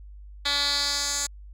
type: tone with band-pass filter sweep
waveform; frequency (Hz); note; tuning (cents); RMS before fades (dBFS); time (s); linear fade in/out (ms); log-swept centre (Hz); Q
10% pulse; 285.4; D4; -49; -26; 0.45-1.27; 10; 3500 to 7000; 2.7
effects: added 50 Hz sine -41 dBFS peak until 1.53 s